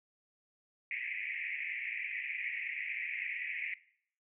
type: band-pass noise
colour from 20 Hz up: white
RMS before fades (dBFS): -39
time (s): 0.91-3.74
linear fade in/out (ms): 2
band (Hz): 1900 to 2500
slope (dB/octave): 96
effects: noise-tail reverb RT60 0.6 s tail -19 dB re dry